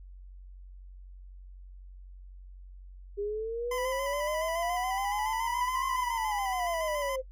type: exponential two-way sweep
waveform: sine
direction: up then down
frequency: 401.3 to 1079 to 514 Hz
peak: -30 dBFS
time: 3.17-7.22 s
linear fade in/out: 20 ms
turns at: 5.86 s
type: tone with vibrato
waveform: 25% pulse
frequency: 1005 Hz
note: B5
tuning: 30 cents sharp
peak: -30 dBFS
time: 3.71-7.16 s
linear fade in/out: 5 ms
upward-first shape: square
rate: 7.1 Hz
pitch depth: 33 cents each way
effects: noise-tail reverb RT60 0.1 s tail -17 dB re dry + added 46 Hz sine -45 dBFS peak until 7.31 s